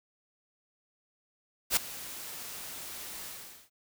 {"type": "noise with ADSR envelope", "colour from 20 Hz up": "white", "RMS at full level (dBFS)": -23, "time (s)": [1.7, 3.7], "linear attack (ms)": 67, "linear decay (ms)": 6, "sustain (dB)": -19, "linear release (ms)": 450, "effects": []}